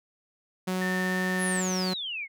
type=tone; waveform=sawtooth; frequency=185 Hz; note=F#3; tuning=in tune; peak=-23 dBFS; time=0.67-1.94 s; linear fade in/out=10 ms
type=tone with vibrato; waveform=sine; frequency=1800 Hz; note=A6; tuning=39 cents sharp; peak=-30 dBFS; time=0.81-1.61 s; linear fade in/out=10 ms; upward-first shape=sine; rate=17 Hz; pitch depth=10 cents each way
type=exponential sweep; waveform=sine; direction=down; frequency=11430 to 2093 Hz; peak=-31 dBFS; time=1.38-2.28 s; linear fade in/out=50 ms
effects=none